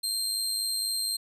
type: tone with amplitude modulation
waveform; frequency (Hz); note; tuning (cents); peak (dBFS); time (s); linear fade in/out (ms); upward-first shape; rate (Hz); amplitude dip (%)
25% pulse; 4177; C8; -4; -21; 0.03-1.17; 10; sine; 104; 40
effects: none